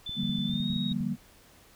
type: tone with pitch glide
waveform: sine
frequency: 3520 to 3773 Hz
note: A7 to A#7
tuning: 0 to +20 cents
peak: -34 dBFS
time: 0.06-0.93 s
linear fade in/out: 5 ms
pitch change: +120 cents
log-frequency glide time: 0.46-0.69 s
type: clicks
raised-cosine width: 5 ms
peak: -30 dBFS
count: 12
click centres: 0.094 / 0.234 / 0.295 / 0.387 / 0.496 / 0.54 / 0.602 / 0.702 / 0.732 / 0.765 / 0.917 / 1.007 s
type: chord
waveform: sine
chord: G minor seventh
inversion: second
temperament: just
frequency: 147 / 176.4 / 196 / 235.2 Hz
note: D3 / F3 / G3 / Bb3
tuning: +2 / +18 / 0 / +16 cents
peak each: -35 / -36 / -32 / -32 dBFS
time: 0.15-1.17 s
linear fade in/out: 50 ms
effects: pink hiss -57 dBFS RMS until 1.75 s